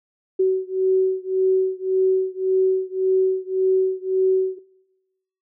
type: beating tone pair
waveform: sine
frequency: 376.3 / 378.1 Hz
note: F#4 / F#4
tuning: +29 / +38 cents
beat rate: 1.8 Hz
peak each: -20 dBFS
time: 0.39-4.59 s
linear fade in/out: 10 ms
effects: noise-tail reverb RT60 1.0 s tail -21 dB re dry